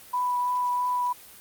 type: tone with vibrato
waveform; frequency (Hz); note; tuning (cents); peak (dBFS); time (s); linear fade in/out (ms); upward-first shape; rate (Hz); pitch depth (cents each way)
sine; 987.8; B5; 0; -23; 0.13-1.13; 10; triangle; 3; 11
effects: white hiss -48 dBFS RMS until 1.4 s + Opus 32 kbps